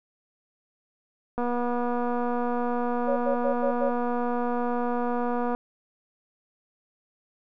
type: click train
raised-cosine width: 1 ms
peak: -16 dBFS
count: 1010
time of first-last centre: 1.38-5.549 s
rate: 242 Hz
type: tone bursts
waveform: sine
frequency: 554.4 Hz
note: C#5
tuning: in tune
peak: -23 dBFS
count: 5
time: 3.07-3.902 s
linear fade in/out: 20 ms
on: 100 ms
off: 83 ms
effects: none